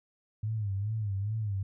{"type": "tone with vibrato", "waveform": "sine", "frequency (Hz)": 103.83, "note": "G#2", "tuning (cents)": 0, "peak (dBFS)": -29, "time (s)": [0.43, 1.63], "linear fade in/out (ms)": 5, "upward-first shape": "sine", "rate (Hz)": 2.4, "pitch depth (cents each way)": 120, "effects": []}